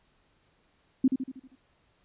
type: tone with echo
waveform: sine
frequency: 261.6 Hz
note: C4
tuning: in tune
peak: -17 dBFS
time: 1.04-1.08 s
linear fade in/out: 5 ms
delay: 79 ms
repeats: 6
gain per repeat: -6 dB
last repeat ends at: 1.554 s
effects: pink hiss -68 dBFS RMS until 2.04 s + resampled to 8000 Hz